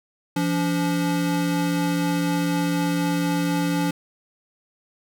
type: tone pair together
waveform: square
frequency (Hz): 171.21 / 286.7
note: F3 / D4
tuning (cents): -34 / -42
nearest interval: major sixth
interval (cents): 892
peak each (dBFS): -24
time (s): 0.36-3.91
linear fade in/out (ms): 5
effects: none